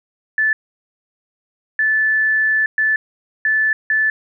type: tone bursts at uneven times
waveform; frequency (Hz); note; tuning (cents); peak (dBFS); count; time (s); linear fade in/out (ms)
sine; 1746; A6; -14; -13; 5; 0.38-0.53 / 1.79-2.66 / 2.78-2.96 / 3.45-3.73 / 3.9-4.1; 2
effects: none